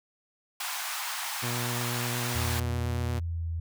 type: high-pass noise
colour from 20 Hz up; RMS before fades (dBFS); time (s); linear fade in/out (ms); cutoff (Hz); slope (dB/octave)
pink; -34; 0.6-2.6; 5; 760; 48
type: tone with vibrato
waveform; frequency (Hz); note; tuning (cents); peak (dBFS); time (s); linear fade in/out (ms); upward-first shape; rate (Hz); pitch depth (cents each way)
sawtooth; 120.8; B2; -38; -27; 1.42-3.2; 20; sine; 8.4; 14
type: tone with pitch glide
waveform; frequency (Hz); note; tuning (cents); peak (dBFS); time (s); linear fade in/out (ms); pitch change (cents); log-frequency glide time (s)
sine; 85.3 to 82.78; F2 to E2; -40 to +8; -29; 2.35-3.6; 5; -52; 3.1-3.48
effects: none